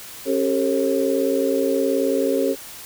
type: tone cluster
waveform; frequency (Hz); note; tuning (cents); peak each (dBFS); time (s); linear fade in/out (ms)
sine; 273.4 / 390.7 / 449.5 / 541; C#4 / G4 / A4 / C#5; -24 / -6 / +37 / -42; -23; 0.25-2.56; 50
effects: white hiss -38 dBFS RMS until 2.85 s